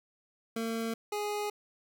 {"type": "tone pair in turn", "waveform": "25% pulse", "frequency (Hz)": [227, 415.6], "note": ["A#3", "G#4"], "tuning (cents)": [-46, 1], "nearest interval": "minor seventh", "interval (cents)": 1047, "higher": "second", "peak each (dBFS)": -28, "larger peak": "neither", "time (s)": [[0.56, 0.94], [1.12, 1.5]], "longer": "neither", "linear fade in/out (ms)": 5, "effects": []}